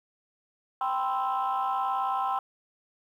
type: chord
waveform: sine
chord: C major seventh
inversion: second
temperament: equal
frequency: 784 / 987.8 / 1046.5 / 1318.5 Hz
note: G5 / B5 / C6 / E6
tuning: 0 / 0 / 0 / 0 cents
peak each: -28 / -34 / -29 / -32 dBFS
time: 0.81-2.39 s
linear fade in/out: 2 ms
effects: tanh soft clip ceiling -20 dBFS + 10-bit